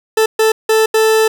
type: tone bursts at uneven times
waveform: 40% pulse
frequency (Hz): 440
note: A4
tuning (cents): 0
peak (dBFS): -8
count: 4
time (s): 0.17-0.26 / 0.39-0.52 / 0.69-0.86 / 0.94-1.28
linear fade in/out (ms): 5
effects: none